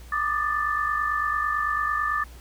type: tone cluster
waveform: sine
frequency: 1177 / 1226 / 1763 Hz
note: D6 / D#6 / A6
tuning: +3 / -26 / +3 cents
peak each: -27 dBFS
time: 0.12-2.24 s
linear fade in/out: 5 ms
effects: added 60 Hz sine -42 dBFS peak until 2.4 s + pink hiss -51 dBFS RMS until 2.4 s